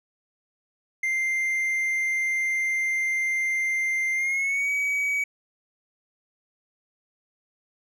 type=tone with pitch glide; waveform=triangle; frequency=2093 to 2269 Hz; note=C7 to C#7; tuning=0 to +40 cents; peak=-21 dBFS; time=1.03-5.24 s; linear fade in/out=5 ms; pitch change=+140 cents; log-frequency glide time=4.14-4.7 s; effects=none